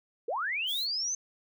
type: linear sweep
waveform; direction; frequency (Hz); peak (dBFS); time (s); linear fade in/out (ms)
sine; up; 400 to 6320; -29; 0.28-1.15; 5
type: noise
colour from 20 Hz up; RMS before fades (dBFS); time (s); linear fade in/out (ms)
violet; -41; 0.66-0.87; 50
effects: none